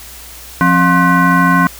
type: tone with frequency modulation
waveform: sine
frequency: 618 Hz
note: D#5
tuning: 12 cents flat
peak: -7 dBFS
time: 0.61-1.67 s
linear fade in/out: 0 ms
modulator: 443 Hz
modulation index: 2.3
effects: added 60 Hz sine -38 dBFS peak until 1.79 s + white hiss -34 dBFS RMS until 1.79 s